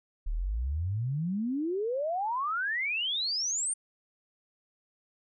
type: exponential sweep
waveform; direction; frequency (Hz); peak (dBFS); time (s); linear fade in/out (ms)
sine; up; 34.65 to 9160; -28; 0.26-3.74; 10
effects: none